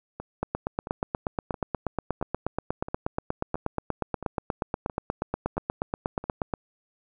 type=two click trains; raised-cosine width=1 ms; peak=-21 / -12 dBFS; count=10 / 52; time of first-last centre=0.2-6.24 / 0.43-6.538 s; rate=1.49 / 8.35 Hz; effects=none